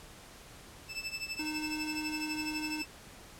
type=tone with tremolo; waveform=25% pulse; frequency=2637 Hz; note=E7; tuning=in tune; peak=-29 dBFS; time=0.88-2.87 s; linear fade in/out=50 ms; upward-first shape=triangle; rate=12 Hz; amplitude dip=90%
type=tone; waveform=square; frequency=307.1 Hz; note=D#4; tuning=23 cents flat; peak=-37 dBFS; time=1.39-2.82 s; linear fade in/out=5 ms
effects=pink hiss -52 dBFS RMS until 3.39 s + low-pass 12000 Hz 12 dB/octave